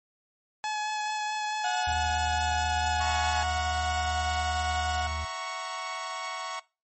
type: tone with vibrato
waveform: sawtooth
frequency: 851 Hz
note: G#5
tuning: 42 cents sharp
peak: -25 dBFS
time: 0.64-3.43 s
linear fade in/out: 0 ms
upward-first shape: sine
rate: 4.6 Hz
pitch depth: 12 cents each way
type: tone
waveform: 35% pulse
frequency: 730 Hz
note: F#5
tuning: 24 cents flat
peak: -27 dBFS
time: 1.64-5.07 s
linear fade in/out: 5 ms
type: tone with pitch glide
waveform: triangle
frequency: 77.5 to 76.83 Hz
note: D#2 to D#2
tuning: -6 to -21 cents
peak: -30 dBFS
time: 1.87-5.25 s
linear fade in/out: 5 ms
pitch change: -15 cents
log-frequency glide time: 3.03-4.01 s
type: chord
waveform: sawtooth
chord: F# dominant seventh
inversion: third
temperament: equal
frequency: 659.3 / 740 / 932.3 / 1108.7 Hz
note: E5 / F#5 / A#5 / C#6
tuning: 0 / 0 / 0 / 0 cents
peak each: -37 / -37 / -37 / -31 dBFS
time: 3-6.6 s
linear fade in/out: 10 ms
effects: noise-tail reverb RT60 0.3 s tail -22 dB re dry + MP3 32 kbps